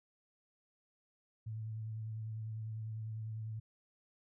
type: tone with vibrato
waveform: sine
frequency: 110 Hz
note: A2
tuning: in tune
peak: -39 dBFS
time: 1.46-3.6 s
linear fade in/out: 10 ms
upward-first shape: triangle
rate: 10 Hz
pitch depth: 29 cents each way
effects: none